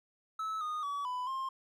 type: tone with pitch steps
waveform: triangle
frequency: 1301 / 1232 / 1139 / 998 / 1060 Hz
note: E6 / D#6 / C#6 / B5 / C6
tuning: -23 / -17 / +47 / +18 / +22 cents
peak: -32 dBFS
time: 0.39-1.49 s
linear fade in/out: 5 ms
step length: 220 ms
effects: none